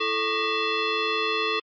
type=tone with frequency modulation; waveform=sine; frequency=1108.7 Hz; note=C#6; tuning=in tune; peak=-22 dBFS; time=0-1.6 s; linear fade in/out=10 ms; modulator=773 Hz; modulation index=3.4; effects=MP3 48 kbps